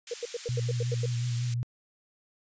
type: high-pass noise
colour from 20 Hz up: white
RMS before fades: -40 dBFS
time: 0.07-1.54 s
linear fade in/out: 2 ms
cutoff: 2000 Hz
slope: 12 dB/octave
type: tone bursts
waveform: sine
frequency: 475.6 Hz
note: A#4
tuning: 35 cents sharp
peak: -29 dBFS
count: 9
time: 0.11-1.059 s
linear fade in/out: 5 ms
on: 29 ms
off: 86 ms
type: tone with vibrato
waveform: sine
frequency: 120.6 Hz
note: B2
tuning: 41 cents flat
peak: -27 dBFS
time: 0.49-1.63 s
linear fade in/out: 0 ms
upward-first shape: triangle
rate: 5.5 Hz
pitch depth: 44 cents each way
effects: resampled to 16000 Hz